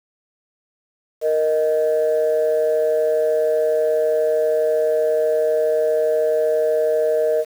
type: tone pair together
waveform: sine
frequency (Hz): 466.2 / 622.7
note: A#4 / D#5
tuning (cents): 0 / +1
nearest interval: perfect fourth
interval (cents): 501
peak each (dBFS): -17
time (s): 1.21-7.45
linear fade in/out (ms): 50
effects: tanh soft clip ceiling -10 dBFS + 7-bit